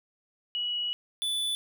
sine / square tone pair in turn, 2924 / 3478 Hz, F#7 / A7, -21 / -21 cents, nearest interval minor third, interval 300 cents, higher second, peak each -28 dBFS, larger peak neither, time 0.55-0.93 / 1.22-1.55 s, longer first, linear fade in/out 0 ms, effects none

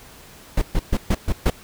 brown noise bursts, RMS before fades -17 dBFS, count 6, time 0.57-1.502 s, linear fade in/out 5 ms, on 47 ms, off 130 ms, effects pink hiss -45 dBFS RMS until 1.63 s

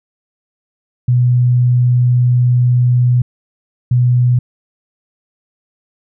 sine tone pair in turn, 123.47 / 123.47 Hz, B2 / B2, 0 / 0 cents, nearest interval unison, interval 0 cents, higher neither, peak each -8 dBFS, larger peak neither, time 1.08-3.22 / 3.91-4.39 s, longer first, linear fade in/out 5 ms, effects none

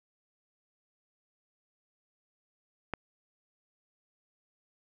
click, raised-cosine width 0.5 ms, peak -17 dBFS, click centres 2.937 s, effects none

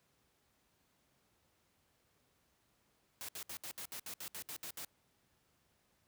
white noise bursts, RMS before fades -45 dBFS, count 12, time 3.21-4.848 s, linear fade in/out 0 ms, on 76 ms, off 66 ms, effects pink hiss -75 dBFS RMS until 6.07 s + high-pass 60 Hz 12 dB/octave

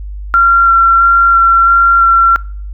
sine tone with vibrato, 1368 Hz, F6, 36 cents flat, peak -4 dBFS, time 0.34-2.36 s, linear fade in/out 0 ms, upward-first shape square, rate 1.5 Hz, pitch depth 10 cents each way, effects noise-tail reverb RT60 0.5 s tail -24 dB re dry + added 50 Hz sine -21 dBFS peak until 2.73 s

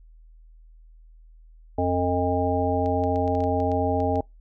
harmonic tone, 89.3 Hz, F2, 39 cents sharp, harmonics 1 / 3 / 5 / 7 / 9, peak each -27 / -27 / -27 / -27 / -27 dBFS, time 1.78-4.21 s, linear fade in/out 5 ms
clicks, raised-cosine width 0.2 ms, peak -28 dBFS, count 11, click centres 2.86 / 3.038 / 3.159 / 3.278 / 3.351 / 3.405 / 3.439 / 3.602 / 3.717 / 4.003 / 4.157 s
effects noise-tail reverb RT60 0.2 s tail -26 dB re dry + added 40 Hz sine -47 dBFS peak until 4.4 s

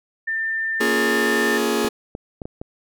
sine tone, 1793 Hz, A6, 32 cents sharp, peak -21 dBFS, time 0.27-1.58 s, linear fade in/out 10 ms
sawtooth chord, Bb minor seventh, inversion none, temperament just, 233.1 / 279.7 / 349.6 / 419.5 Hz, Bb3 / Db4 / F4 / Ab4, 0 / +16 / +2 / +17 cents, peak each -20 / -23 / -21 / -18 dBFS, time 0.8-1.89 s, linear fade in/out 10 ms
clicks, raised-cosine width 2 ms, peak -18 dBFS, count 5, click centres 1.847 / 2.151 / 2.418 / 2.455 / 2.615 s
effects none

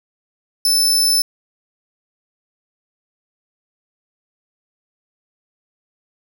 sawtooth tone, 5274 Hz, E8, in tune, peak -10 dBFS, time 0.65-1.22 s, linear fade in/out 2 ms, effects none

